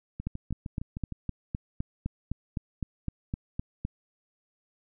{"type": "two click trains", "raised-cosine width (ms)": 5, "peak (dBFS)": [-18, -23], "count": [15, 7], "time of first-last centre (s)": [[0.27, 3.851], [0.2, 1.123]], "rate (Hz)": [3.91, 6.5], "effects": []}